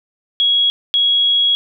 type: tone pair in turn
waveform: sine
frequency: 3322 / 3322 Hz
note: G#7 / G#7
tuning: 0 / 0 cents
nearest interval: unison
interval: 0 cents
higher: neither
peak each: -11 dBFS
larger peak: neither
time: 0.4-0.7 / 0.94-1.55 s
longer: second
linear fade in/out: 0 ms
effects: none